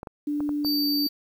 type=clicks; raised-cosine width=1 ms; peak=-22 dBFS; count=5; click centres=0.031 / 0.072 / 0.405 / 0.492 / 0.648 s
type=tone with pitch glide; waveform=sine; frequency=293.7 to 290.2 Hz; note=D4 to D4; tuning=0 to -21 cents; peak=-24 dBFS; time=0.27-1.07 s; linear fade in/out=5 ms; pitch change=-21 cents; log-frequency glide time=0.7-0.85 s
type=tone; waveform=square; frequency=4620 Hz; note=D8; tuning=29 cents flat; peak=-25 dBFS; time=0.64-1.09 s; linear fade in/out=20 ms
effects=9-bit